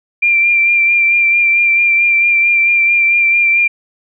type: tone with vibrato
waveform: sine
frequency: 2374 Hz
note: D7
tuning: 18 cents sharp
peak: -8 dBFS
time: 0.22-3.68 s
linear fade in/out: 10 ms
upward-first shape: sine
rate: 4.5 Hz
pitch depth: 24 cents each way
effects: none